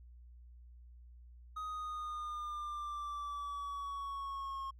triangle linear sweep, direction down, 1256 to 1079 Hz, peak -37 dBFS, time 1.56-4.71 s, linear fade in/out 10 ms, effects added 60 Hz sine -53 dBFS peak until 4.79 s

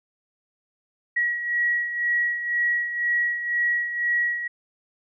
sine beating tone pair, 1914 / 1916 Hz, A#6 / A#6, +45 / +47 cents, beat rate 2 Hz, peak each -22 / -29 dBFS, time 1.16-4.48 s, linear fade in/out 10 ms, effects none

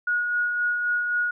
sine tone with tremolo, 1449 Hz, F#6, 37 cents flat, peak -20 dBFS, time 0.07-1.31 s, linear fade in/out 5 ms, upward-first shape sine, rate 3.8 Hz, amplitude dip 35%, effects none

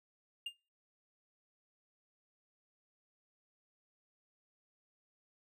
triangle tone with exponential decay, 2814 Hz, F7, 12 cents sharp, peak -33 dBFS, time 0.46-0.57 s, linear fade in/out 5 ms, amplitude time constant 22 ms, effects noise-tail reverb RT60 0.3 s tail -23 dB re dry

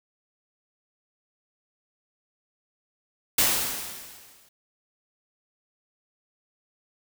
white noise with exponential decay, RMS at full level -19 dBFS, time 3.38-4.49 s, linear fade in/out 5 ms, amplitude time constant 240 ms, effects none

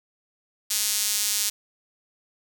sawtooth tone with high-pass filter, 207.7 Hz, G#3, in tune, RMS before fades -25 dBFS, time 0.7-1.5 s, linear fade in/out 10 ms, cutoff 5700 Hz, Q 0.86, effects none

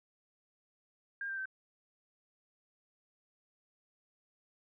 sine tone with pitch steps, 1608 / 1576.7 / 1546.1 Hz, G6 / G6 / G6, +44 / +10 / -24 cents, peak -36 dBFS, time 1.21-1.456 s, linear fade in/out 2 ms, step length 82 ms, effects none

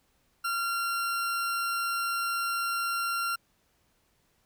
40% pulse tone, 1378 Hz, F6, 24 cents flat, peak -27 dBFS, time 0.44-3.36 s, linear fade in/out 10 ms, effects pink hiss -70 dBFS RMS until 4.45 s

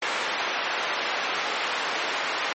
white band-pass noise, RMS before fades -28 dBFS, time 0.02-2.53 s, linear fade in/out 5 ms, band 460 to 2300 Hz, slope 12 dB/octave, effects MP3 32 kbps

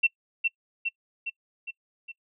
sine tone with echo, 2709 Hz, E7, 47 cents sharp, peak -17 dBFS, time 0.03-0.07 s, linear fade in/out 10 ms, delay 410 ms, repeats 5, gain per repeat -4 dB, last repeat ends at 2.12 s, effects noise-tail reverb RT60 0.1 s tail -22 dB re dry

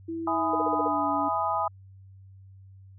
sine tone with pitch glide, 329.6 to 286.9 Hz, E4 to D4, 0 to -40 cents, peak -30 dBFS, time 0.08-1.29 s, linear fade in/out 10 ms, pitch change -240 cents, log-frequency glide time 0.25-1.1 s
sine chord, E major seventh, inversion none, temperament equal with one note detuned, 659.3 / 830.6 / 1001 / 1244.5 Hz, E5 / G#5 / B5 / D#6, 0 / 0 / +23 / 0 cents, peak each -32 / -29 / -30 / -29 dBFS, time 0.27-1.68 s, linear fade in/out 5 ms
sine tone bursts, 470 Hz, A#4, 14 cents sharp, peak -26 dBFS, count 6, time 0.53-0.878 s, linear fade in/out 5 ms, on 23 ms, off 42 ms
effects added 96 Hz sine -47 dBFS peak until 2.98 s

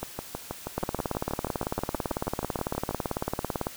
two click trains, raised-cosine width 1 ms, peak -13 / -17 dBFS, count 53 / 19, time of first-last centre 0.78-3.669 / 0.03-2.91 s, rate 18 / 6.25 Hz, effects white hiss -44 dBFS RMS until 3.76 s

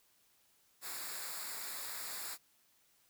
white noise with comb filter, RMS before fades -43 dBFS, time 0.81-2.38 s, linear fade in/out 50 ms, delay 0.33 ms, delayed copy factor -0.7, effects white hiss -71 dBFS RMS until 3.09 s

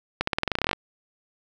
accelerating click train, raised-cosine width 0.3 ms, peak -7 dBFS, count 15, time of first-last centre 0.21-0.731 s, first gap 64 ms, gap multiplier 0.91, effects none

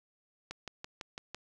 click train, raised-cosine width 0.2 ms, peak -23 dBFS, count 6, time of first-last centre 0.51-1.346 s, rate 5.98 Hz, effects none

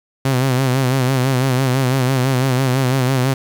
sawtooth tone with vibrato, 130.2 Hz, C3, 8 cents flat, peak -10 dBFS, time 0.25-3.34 s, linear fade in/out 5 ms, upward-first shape sine, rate 6 Hz, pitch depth 75 cents each way, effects 7-bit

